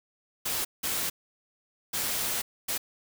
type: noise bursts at uneven times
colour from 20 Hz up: white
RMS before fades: -30 dBFS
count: 4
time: 0.45-0.65 / 0.83-1.1 / 1.93-2.42 / 2.68-2.78 s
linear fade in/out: 10 ms
effects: none